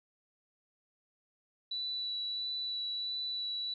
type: tone with vibrato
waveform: sine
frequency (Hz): 3951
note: B7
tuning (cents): 0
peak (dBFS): -34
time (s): 1.71-3.74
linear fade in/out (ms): 5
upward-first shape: sine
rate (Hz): 1.5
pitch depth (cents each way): 10
effects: none